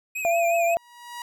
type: tone with vibrato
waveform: square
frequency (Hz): 2475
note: D#7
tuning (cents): -10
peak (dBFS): -28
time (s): 0.15-0.75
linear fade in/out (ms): 10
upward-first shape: triangle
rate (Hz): 5.5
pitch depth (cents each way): 82
type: tone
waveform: sine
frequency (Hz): 679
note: F5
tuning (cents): -49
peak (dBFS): -19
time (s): 0.25-0.77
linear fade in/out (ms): 0
type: tone with exponential growth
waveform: sawtooth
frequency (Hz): 960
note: B5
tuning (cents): -49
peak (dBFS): -28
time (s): 0.48-1.22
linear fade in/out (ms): 2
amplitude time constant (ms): 160
effects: none